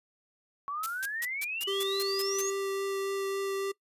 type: exponential sweep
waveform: sine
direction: up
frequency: 1108.7 to 6800 Hz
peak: -32 dBFS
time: 0.68-2.5 s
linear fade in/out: 0 ms
type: noise bursts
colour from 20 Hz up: blue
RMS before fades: -33 dBFS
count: 9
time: 0.83-2.416 s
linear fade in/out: 5 ms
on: 34 ms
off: 160 ms
type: noise with exponential decay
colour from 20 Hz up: violet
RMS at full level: -42 dBFS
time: 0.87-1.32 s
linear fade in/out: 1 ms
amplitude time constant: 97 ms
type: tone with vibrato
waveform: square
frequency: 392 Hz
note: G4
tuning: in tune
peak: -31 dBFS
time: 1.67-3.72 s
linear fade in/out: 10 ms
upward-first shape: triangle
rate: 3.6 Hz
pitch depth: 8 cents each way
effects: noise-tail reverb RT60 0.1 s tail -21 dB re dry + resampled to 32000 Hz

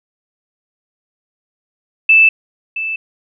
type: tone with echo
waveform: sine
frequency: 2637 Hz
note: E7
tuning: in tune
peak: -5 dBFS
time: 2.09-2.29 s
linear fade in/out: 5 ms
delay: 670 ms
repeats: 1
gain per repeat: -13 dB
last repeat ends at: 2.96 s
effects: none

